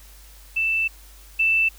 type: tone pair in turn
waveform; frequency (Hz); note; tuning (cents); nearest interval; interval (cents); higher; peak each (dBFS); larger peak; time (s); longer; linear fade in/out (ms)
sine; 2655 / 2655; E7 / E7; +12 / +12; unison; 0; neither; -19 / -16; second; 0.56-0.88 / 1.39-1.69; first; 10
effects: added 50 Hz sine -45 dBFS peak until 1.78 s + white hiss -50 dBFS RMS until 1.78 s